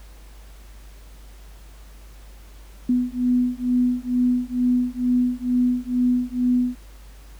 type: beating tone pair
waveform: sine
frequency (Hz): 246.9 / 249.1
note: B3 / B3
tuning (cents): 0 / +15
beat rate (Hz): 2.2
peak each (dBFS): -21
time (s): 2.89-6.76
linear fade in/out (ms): 5
effects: added 50 Hz sine -41 dBFS peak until 7.39 s + pink hiss -52 dBFS RMS until 7.39 s